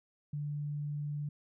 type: tone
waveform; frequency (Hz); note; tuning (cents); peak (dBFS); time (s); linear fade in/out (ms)
sine; 146.83; D3; 0; -34; 0.33-1.29; 5
effects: none